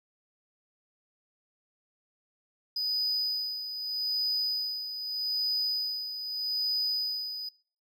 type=tone with tremolo; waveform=triangle; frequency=4978 Hz; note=D#8; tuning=in tune; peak=-24 dBFS; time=2.76-7.49 s; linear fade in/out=5 ms; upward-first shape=sine; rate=0.81 Hz; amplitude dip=65%; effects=noise-tail reverb RT60 0.5 s tail -25 dB re dry + tanh soft clip ceiling -20 dBFS